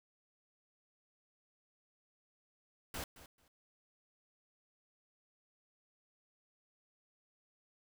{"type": "noise with echo", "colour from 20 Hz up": "pink", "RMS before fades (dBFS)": -42, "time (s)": [2.94, 3.04], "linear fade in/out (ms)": 2, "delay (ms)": 220, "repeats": 2, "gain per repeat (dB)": -15, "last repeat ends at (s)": 3.48, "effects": []}